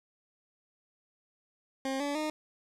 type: tone with pitch steps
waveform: 20% pulse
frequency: 267.3 / 286.5 / 307 Hz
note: C4 / D4 / D#4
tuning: +37 / -43 / -23 cents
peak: -26 dBFS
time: 1.85-2.3 s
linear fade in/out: 2 ms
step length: 150 ms
effects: low-pass 9000 Hz 12 dB/octave + 10-bit